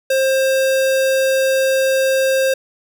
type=tone; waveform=square; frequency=531 Hz; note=C5; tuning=25 cents sharp; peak=-14 dBFS; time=0.1-2.54 s; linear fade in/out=5 ms; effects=8-bit